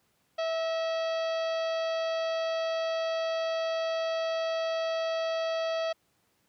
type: harmonic tone with a mistuned harmonic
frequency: 653 Hz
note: E5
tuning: 17 cents flat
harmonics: 1 / 2 / 3 / 4 / 5 / 6 / 7 / 8 / 9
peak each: -28 / -39 / -43 / -44 / -43 / -50 / -46 / -55 / -56 dBFS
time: 0.38-5.93 s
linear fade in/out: 10 ms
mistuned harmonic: 3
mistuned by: -38 cents
effects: pink hiss -71 dBFS RMS until 6.48 s + high-pass 100 Hz 12 dB/octave